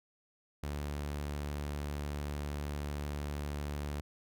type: tone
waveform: sawtooth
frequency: 72.9 Hz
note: D2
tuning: 12 cents flat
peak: -32 dBFS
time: 0.63-4.01 s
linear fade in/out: 5 ms
effects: none